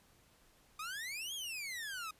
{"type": "exponential two-way sweep", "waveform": "sawtooth", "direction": "up then down", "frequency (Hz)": [1203, 3360, 1238], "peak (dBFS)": -37, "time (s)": [0.79, 2.11], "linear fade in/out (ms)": 5, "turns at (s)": 1.34, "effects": ["pink hiss -67 dBFS RMS until 2.19 s", "resampled to 32000 Hz"]}